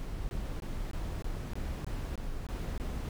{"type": "noise bursts", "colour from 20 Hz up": "brown", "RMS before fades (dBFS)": -36, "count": 10, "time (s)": [0, 3.089], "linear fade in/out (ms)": 0, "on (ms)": 290, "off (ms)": 21, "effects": []}